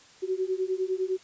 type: beating tone pair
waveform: sine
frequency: 370 / 379.9 Hz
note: F#4 / F#4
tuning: 0 / +46 cents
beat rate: 9.9 Hz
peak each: -29 dBFS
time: 0.22-1.18 s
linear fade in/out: 20 ms
effects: white hiss -54 dBFS RMS until 1.23 s + resampled to 16000 Hz